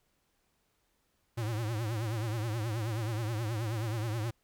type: tone with vibrato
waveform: square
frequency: 111.6 Hz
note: A2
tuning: 25 cents sharp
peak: -32 dBFS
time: 1.37-4.31 s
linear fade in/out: 10 ms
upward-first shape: triangle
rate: 9.4 Hz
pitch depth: 150 cents each way
effects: pink hiss -75 dBFS RMS until 4.43 s